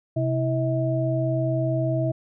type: tone cluster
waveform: sine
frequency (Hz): 130.2 / 325.6 / 641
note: C3 / E4 / E5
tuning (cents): -8 / -21 / -49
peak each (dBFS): -23 / -28 / -26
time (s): 0.16-2.12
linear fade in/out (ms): 10
effects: none